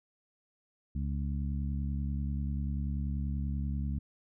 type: harmonic tone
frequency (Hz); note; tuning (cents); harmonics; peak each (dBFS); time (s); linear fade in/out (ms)
70.3; C#2; +25; 1 / 2 / 3 / 4; -32 / -37 / -39 / -48; 0.95-3.99; 5
effects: none